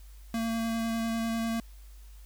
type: tone with vibrato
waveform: square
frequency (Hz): 227.6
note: A#3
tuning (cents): -41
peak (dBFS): -29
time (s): 0.34-1.6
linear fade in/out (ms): 2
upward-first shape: square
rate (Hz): 10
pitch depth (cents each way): 10
effects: added 50 Hz sine -46 dBFS peak until 2.25 s + white hiss -61 dBFS RMS until 2.25 s